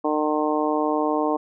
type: harmonic tone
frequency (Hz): 152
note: D#3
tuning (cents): -40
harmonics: 2 / 3 / 4 / 5 / 6 / 7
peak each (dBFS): -24 / -26 / -27 / -28 / -29 / -29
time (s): 0.04-1.37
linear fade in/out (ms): 10
effects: none